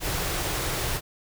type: band-stop noise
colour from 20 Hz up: pink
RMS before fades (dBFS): -28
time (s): 0-1.01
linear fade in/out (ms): 50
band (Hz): 190 to 280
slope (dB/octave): 96
effects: none